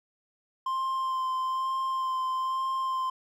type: tone with vibrato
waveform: triangle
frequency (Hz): 1047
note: C6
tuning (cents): +1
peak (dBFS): -25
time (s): 0.66-3.1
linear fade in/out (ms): 5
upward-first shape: sine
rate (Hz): 1.1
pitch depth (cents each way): 14
effects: none